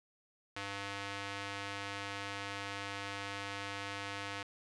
square tone with band-pass filter, 99.8 Hz, G2, 32 cents sharp, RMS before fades -42 dBFS, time 0.56-4.43 s, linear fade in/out 5 ms, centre 2300 Hz, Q 0.78, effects resampled to 24000 Hz + 10-bit

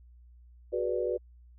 sine chord, G# half-diminished seventh, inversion third, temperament equal with one note detuned, 370 / 415.3 / 489.6 / 587.3 Hz, F#4 / G#4 / B4 / D5, 0 / 0 / -15 / 0 cents, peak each -32 / -37 / -31 / -35 dBFS, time 0.72-1.18 s, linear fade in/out 20 ms, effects added 60 Hz sine -52 dBFS peak until 1.58 s

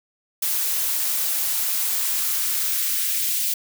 blue noise with high-pass filter sweep, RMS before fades -23 dBFS, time 0.42-3.54 s, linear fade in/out 5 ms, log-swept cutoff 210 to 2800 Hz, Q 1.1, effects none

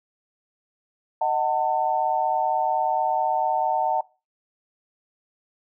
sine chord, D# diminished, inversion none, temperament just, 622.3 / 746.7 / 896 Hz, D#5 / F#5 / A5, 0 / +16 / +31 cents, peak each -28 / -23 / -23 dBFS, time 1.21-4.01 s, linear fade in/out 5 ms, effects noise-tail reverb RT60 0.3 s tail -21 dB re dry

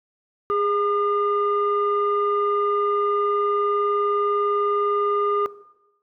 sine tone pair together, 410.8 / 1212.7 Hz, G#4 / D#6, -19 / -45 cents, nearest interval octave + perfect fifth, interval 1874 cents, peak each -21 dBFS, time 0.5-5.46 s, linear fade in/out 0 ms, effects noise-tail reverb RT60 0.9 s tail -17 dB re dry + tanh soft clip ceiling -13 dBFS

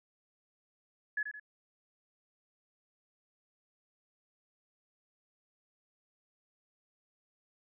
sine tone with echo, 1700 Hz, G#6, 40 cents sharp, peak -30 dBFS, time 1.17-1.23 s, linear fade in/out 5 ms, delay 84 ms, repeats 2, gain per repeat -7 dB, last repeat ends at 1.398 s, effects none

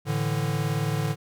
square chord, A suspended fourth, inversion none, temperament equal, 110 / 146.83 / 164.81 Hz, A2 / D3 / E3, 0 / 0 / 0 cents, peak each -30 / -27 / -33 dBFS, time 0.05-1.16 s, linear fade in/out 50 ms, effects none

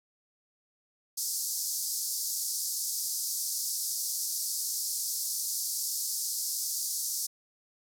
pink band-pass noise, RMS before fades -33 dBFS, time 1.17-7.27 s, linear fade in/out 10 ms, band 4800 to 15000 Hz, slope 48 dB/octave, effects none

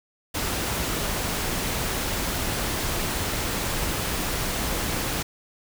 pink noise, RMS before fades -27 dBFS, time 0.34-5.23 s, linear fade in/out 10 ms, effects none

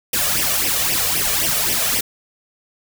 white noise with flanger, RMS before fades -19 dBFS, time 0.13-2.01 s, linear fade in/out 5 ms, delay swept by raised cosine 0.35 to 1.75 ms, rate 3.8 Hz, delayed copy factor +0.75, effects none

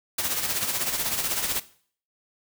white noise with tremolo, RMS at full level -25 dBFS, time 0.18-1.6 s, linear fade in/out 5 ms, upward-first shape sine, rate 16 Hz, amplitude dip 55%, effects noise-tail reverb RT60 0.5 s tail -17 dB re dry

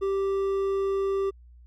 triangle tone with hard clipping, 391 Hz, G4, 4 cents flat, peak -25 dBFS, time 0.01-1.31 s, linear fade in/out 20 ms, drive 9 dB, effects added 60 Hz sine -48 dBFS peak until 1.66 s

